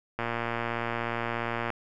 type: click train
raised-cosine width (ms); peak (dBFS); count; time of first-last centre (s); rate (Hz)
0.5; -15; 178; 0.19-1.703; 117
effects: none